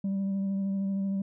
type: tone with vibrato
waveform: sine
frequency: 195.4 Hz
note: G3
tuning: 5 cents flat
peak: -24 dBFS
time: 0.04-1.22 s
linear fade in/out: 5 ms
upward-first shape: sine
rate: 13 Hz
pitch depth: 17 cents each way
effects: tanh soft clip ceiling -26 dBFS